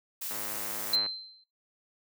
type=noise; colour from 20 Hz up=blue; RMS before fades=-36 dBFS; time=0.21-0.96 s; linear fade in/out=10 ms
type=click train; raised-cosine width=0.5 ms; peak=-26 dBFS; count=80; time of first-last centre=0.31-1.062 s; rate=105 Hz
type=tone with exponential decay; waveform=sine; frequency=4103 Hz; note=C8; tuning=35 cents flat; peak=-21 dBFS; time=0.93-1.44 s; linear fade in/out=5 ms; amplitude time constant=110 ms
effects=noise-tail reverb RT60 0.2 s tail -17 dB re dry + high-pass 150 Hz 12 dB/octave